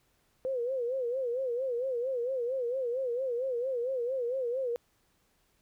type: tone with vibrato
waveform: sine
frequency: 502 Hz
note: B4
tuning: 28 cents sharp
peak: -29 dBFS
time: 0.45-4.76 s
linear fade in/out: 0 ms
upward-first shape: sine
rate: 4.4 Hz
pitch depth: 120 cents each way
effects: pink hiss -71 dBFS RMS until 5.61 s